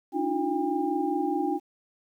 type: tone cluster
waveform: sine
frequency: 288.6 / 313.5 / 353.9 / 802 Hz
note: D4 / D#4 / F4 / G5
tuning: -30 / +13 / +23 / +39 cents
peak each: -30 dBFS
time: 0.12-1.6 s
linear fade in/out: 50 ms
effects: 10-bit